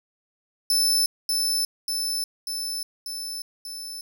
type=tone with echo; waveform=sawtooth; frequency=5274 Hz; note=E8; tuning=in tune; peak=-16 dBFS; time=0.7-1.06 s; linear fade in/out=2 ms; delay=590 ms; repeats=5; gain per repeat=-3 dB; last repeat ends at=4.01 s; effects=none